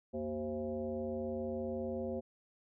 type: tone with frequency modulation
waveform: sine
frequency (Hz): 380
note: F#4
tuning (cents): +46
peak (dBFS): -35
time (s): 0.13-2.21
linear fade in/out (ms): 20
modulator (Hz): 147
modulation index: 1.6
effects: none